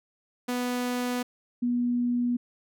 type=tone pair in turn; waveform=sawtooth / sine; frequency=246.9 / 242.8 Hz; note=B3 / B3; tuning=0 / -29 cents; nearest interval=unison; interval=29 cents; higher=first; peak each=-23 dBFS; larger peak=neither; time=0.48-1.23 / 1.62-2.37 s; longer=neither; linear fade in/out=10 ms; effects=none